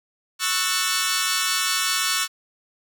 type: chord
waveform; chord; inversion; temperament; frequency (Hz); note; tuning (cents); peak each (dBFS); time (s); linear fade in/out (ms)
10% pulse; F# minor seventh; second; equal with one note detuned; 1108.7 / 1318.5 / 1480 / 1788.7; C#6 / E6 / F#6 / A6; 0 / 0 / 0 / +28; -18; 0.39-2.28; 50
effects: none